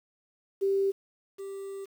sine / triangle tone pair in turn, 392 / 392 Hz, G4 / G4, 0 / 0 cents, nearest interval unison, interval 0 cents, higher neither, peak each -23 / -34 dBFS, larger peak first, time 0.61-0.92 / 1.38-1.86 s, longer second, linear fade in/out 20 ms, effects 9-bit

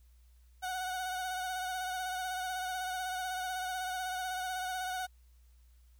30% pulse tone with vibrato, 740 Hz, F#5, in tune, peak -32 dBFS, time 0.62-5.07 s, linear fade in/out 20 ms, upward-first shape sine, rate 16 Hz, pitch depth 31 cents each way, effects added 60 Hz sine -58 dBFS peak until 5.99 s + white hiss -74 dBFS RMS until 5.99 s

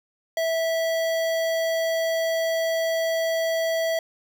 square tone with notch filter, 655 Hz, E5, 11 cents flat, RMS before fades -24 dBFS, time 0.37-3.99 s, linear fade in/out 2 ms, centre 9500 Hz, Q 1.4, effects none

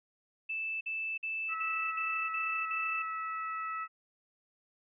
sine tone bursts, 2637 Hz, E7, in tune, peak -33 dBFS, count 7, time 0.49-3.024 s, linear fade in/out 10 ms, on 320 ms, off 49 ms
harmonic tone, 651 Hz, E5, 22 cents flat, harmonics 2 / 3 / 4, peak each -35 / -44 / -46 dBFS, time 1.48-3.88 s, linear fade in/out 50 ms
effects none

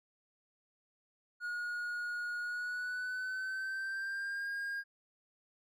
triangle tone with pitch glide, 1443 to 1619.7 Hz, F#6 to G#6, -44 to -44 cents, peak -34 dBFS, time 1.4-4.84 s, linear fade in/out 50 ms, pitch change +200 cents, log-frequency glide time 2.41-4.49 s, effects none

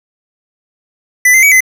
square tone with pitch steps, 1993 / 2075 / 2268 / 2041 Hz, B6 / C7 / C#7 / C7, +15 / -15 / +39 / -44 cents, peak -5 dBFS, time 1.25-1.606 s, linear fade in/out 5 ms, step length 89 ms, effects none

